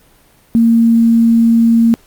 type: tone with quantisation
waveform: sine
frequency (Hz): 230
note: A#3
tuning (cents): -23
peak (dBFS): -6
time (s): 0.55-1.94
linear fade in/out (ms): 0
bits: 6
effects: pink hiss -49 dBFS RMS until 2.06 s + Opus 32 kbps